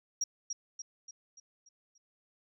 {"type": "tone with echo", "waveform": "sine", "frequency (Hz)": 5660, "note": "F8", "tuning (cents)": 22, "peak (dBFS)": -27, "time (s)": [0.21, 0.24], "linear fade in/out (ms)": 5, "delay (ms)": 290, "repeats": 6, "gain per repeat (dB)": -6, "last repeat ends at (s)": 1.98, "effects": ["tanh soft clip ceiling -25 dBFS"]}